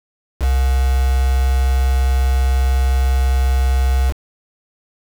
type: tone with quantisation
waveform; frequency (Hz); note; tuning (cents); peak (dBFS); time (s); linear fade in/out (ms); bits
sine; 65.2; C2; -5; -12; 0.39-4.14; 50; 4
effects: none